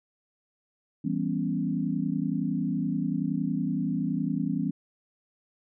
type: chord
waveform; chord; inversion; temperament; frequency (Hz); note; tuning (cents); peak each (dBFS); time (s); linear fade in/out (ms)
sine; C# half-diminished seventh; first; equal; 164.81 / 196 / 246.9 / 277.2; E3 / G3 / B3 / C#4; 0 / 0 / 0 / 0; -31; 1.04-4.71; 10
effects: none